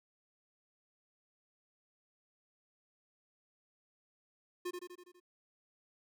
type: tone with echo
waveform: square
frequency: 356.9 Hz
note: F4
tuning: 38 cents sharp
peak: -37 dBFS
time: 4.65-4.71 s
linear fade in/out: 10 ms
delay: 82 ms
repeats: 6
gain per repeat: -4 dB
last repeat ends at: 5.202 s
effects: none